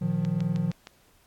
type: chord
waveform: triangle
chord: Bb suspended fourth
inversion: none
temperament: equal with one note detuned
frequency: 116.54 / 155.56 / 177.56 Hz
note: Bb2 / Eb3 / F3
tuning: 0 / 0 / +29 cents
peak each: -31 / -26 / -25 dBFS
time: 0.01-0.72 s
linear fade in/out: 10 ms
type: click train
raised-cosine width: 0.2 ms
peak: -23 dBFS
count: 5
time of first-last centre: 0.25-0.871 s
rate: 6.44 Hz
effects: pink hiss -62 dBFS RMS until 1.26 s + AAC 64 kbps